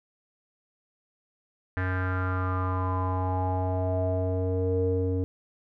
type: tone with low-pass filter sweep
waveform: square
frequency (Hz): 92.5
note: F#2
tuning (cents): 0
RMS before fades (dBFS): -27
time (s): 1.77-5.24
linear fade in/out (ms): 0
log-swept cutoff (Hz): 1700 to 390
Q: 6.2
effects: none